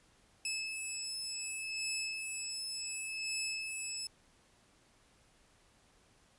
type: beating tone pair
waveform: 15% pulse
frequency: 2605 / 2605.68 Hz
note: E7 / E7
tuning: -21 / -21 cents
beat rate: 0.68 Hz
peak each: -34 / -32 dBFS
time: 0.45-4.07 s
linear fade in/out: 2 ms
effects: pink hiss -67 dBFS RMS until 6.38 s + resampled to 24000 Hz